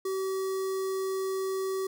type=tone with notch filter; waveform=square; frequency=382.2 Hz; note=G4; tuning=44 cents flat; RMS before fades=-31 dBFS; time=0.05-1.87 s; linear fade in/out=5 ms; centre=2600 Hz; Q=0.83; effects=none